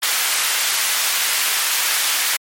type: high-pass noise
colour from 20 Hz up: pink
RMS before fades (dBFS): -19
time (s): 0.02-2.37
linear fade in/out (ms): 10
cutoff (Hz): 1500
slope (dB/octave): 12
effects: MP3 64 kbps